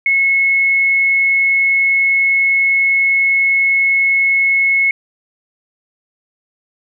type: tone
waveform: sine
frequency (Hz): 2185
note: C#7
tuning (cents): -26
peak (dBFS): -10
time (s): 0.06-4.91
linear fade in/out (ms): 2
effects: none

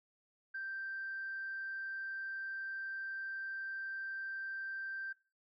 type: tone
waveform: sine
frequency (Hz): 1568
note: G6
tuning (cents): 0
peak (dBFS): -38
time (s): 0.54-5.13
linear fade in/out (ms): 10
effects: noise-tail reverb RT60 0.3 s tail -17 dB re dry + tanh soft clip ceiling -34 dBFS

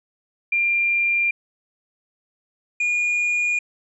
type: tone pair in turn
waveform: sine / triangle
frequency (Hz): 2388 / 2434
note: D7 / D#7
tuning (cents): +28 / -39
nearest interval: unison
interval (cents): 33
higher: second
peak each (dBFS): -17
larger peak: neither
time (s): 0.52-1.31 / 2.8-3.59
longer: neither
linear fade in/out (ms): 5
effects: resampled to 24000 Hz

